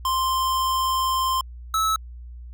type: tone pair in turn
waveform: square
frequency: 1046.5 / 1300.7 Hz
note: C6 / E6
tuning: 0 / -24 cents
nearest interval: major third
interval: 376 cents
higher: second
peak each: -21 / -20 dBFS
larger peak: second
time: 0.05-1.41 / 1.74-1.96 s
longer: first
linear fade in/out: 2 ms
effects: added 60 Hz sine -36 dBFS peak until 2.53 s